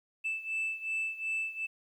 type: beating tone pair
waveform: sine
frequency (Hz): 2637 / 2639.7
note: E7 / E7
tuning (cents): 0 / +2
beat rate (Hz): 2.7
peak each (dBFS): -32 / -35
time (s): 0.24-1.67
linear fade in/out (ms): 20
effects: tanh soft clip ceiling -28 dBFS + 11-bit